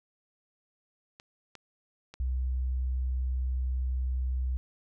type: clicks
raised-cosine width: 0.2 ms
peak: -30 / -28 / -28 dBFS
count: 3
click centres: 1.199 / 1.553 / 2.14 s
type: tone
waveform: sine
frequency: 63.7 Hz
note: C2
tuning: 46 cents flat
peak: -27 dBFS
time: 2.2-4.57 s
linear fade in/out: 0 ms
effects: none